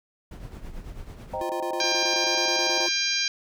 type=noise with tremolo; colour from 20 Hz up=brown; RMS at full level=-36 dBFS; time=0.31-1.42 s; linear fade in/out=5 ms; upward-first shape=triangle; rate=9.1 Hz; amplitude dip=65%
type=chord; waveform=sine; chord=C minor seventh; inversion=none; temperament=equal; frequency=523.3 / 622.3 / 784 / 932.3 Hz; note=C5 / Eb5 / G5 / Bb5; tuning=0 / 0 / 0 / 0 cents; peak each=-33 dBFS; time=1.33-2.87 s; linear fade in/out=10 ms
type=tone bursts; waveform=square; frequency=349.6 Hz; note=F4; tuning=2 cents sharp; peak=-32 dBFS; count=14; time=1.41-2.886 s; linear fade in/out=2 ms; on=85 ms; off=22 ms
type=harmonic tone; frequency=798 Hz; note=G5; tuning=31 cents sharp; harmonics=2 / 3 / 4 / 5 / 6 / 7 / 8; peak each=-33 / -29 / -33 / -30 / -28 / -31 / -33 dBFS; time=1.8-3.28 s; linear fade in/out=2 ms
effects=none